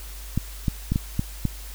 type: clicks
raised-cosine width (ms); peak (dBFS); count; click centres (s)
5; -9; 6; 0.376 / 0.682 / 0.92 / 0.959 / 1.194 / 1.453
effects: added 50 Hz sine -36 dBFS peak until 1.74 s + white hiss -43 dBFS RMS until 1.74 s